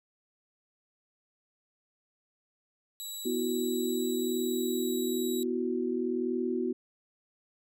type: tone with pitch glide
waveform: 15% pulse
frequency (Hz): 3904 to 3873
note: B7 to B7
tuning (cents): -21 to -35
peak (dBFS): -31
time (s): 3-5.43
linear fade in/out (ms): 0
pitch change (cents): -14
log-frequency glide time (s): 3.89-5.28
type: chord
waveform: sine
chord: B suspended fourth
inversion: none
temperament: just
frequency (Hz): 246.9 / 329.3 / 370.4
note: B3 / E4 / F#4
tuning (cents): 0 / -2 / +2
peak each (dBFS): -32 / -35 / -31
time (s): 3.25-6.73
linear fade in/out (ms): 10
effects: none